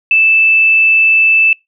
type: tone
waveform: sine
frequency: 2637 Hz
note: E7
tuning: in tune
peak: -6 dBFS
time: 0.11-1.53 s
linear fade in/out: 2 ms
effects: noise-tail reverb RT60 0.2 s tail -26 dB re dry